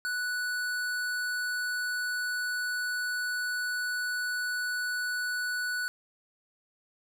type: tone with hard clipping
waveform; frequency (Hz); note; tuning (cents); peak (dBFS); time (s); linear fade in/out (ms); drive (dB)
sine; 1480; F#6; 0; -31; 0.05-5.88; 0; 16
effects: none